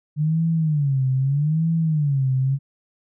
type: tone with vibrato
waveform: sine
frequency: 146.8 Hz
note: D3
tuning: in tune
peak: -17 dBFS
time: 0.16-2.59 s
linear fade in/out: 50 ms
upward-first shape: sine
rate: 0.8 Hz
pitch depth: 200 cents each way
effects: none